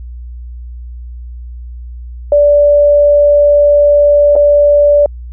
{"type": "tone with dropouts", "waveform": "sine", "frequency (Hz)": 582, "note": "D5", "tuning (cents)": -16, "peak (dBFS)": -4, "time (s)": [2.32, 5.06], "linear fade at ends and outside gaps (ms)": 2, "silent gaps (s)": [4.355, 4.362], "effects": ["added 60 Hz sine -24 dBFS peak until 5.32 s"]}